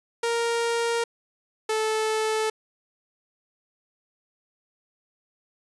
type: tone pair in turn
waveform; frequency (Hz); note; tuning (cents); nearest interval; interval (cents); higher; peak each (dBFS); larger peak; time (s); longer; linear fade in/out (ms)
sawtooth; 466.2 / 436.6; A#4 / A4; 0 / -13; minor second; 113; first; -19; neither; 0.23-1.04 / 1.69-2.5; neither; 5
effects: resampled to 24000 Hz